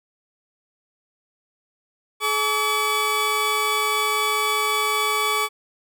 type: tone pair together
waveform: 20% pulse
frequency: 427.5 / 1141.3 Hz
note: A4 / D6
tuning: -50 / -50 cents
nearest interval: octave + perfect fourth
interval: 1700 cents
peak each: -21 / -16 dBFS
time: 2.2-5.49 s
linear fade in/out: 50 ms
effects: none